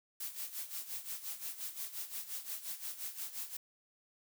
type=noise with tremolo; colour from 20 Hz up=blue; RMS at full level=-40 dBFS; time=0.2-3.57 s; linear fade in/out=5 ms; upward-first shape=sine; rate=5.7 Hz; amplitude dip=75%; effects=none